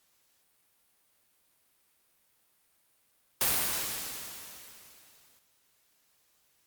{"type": "noise with exponential decay", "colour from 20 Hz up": "white", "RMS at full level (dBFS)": -25, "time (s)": [3.41, 5.39], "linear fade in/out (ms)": 1, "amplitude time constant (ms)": 430, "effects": ["white hiss -70 dBFS RMS until 6.66 s", "Opus 48 kbps"]}